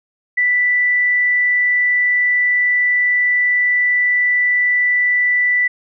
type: tone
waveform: sine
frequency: 1975.5 Hz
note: B6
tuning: in tune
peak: -12 dBFS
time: 0.37-5.68 s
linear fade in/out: 10 ms
effects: none